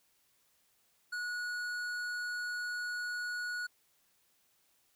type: tone with tanh clipping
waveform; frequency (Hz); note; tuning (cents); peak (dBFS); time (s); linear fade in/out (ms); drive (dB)
sine; 1459; F#6; -25; -37; 1.12-3.67; 10; 13
effects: white hiss -72 dBFS RMS until 4.95 s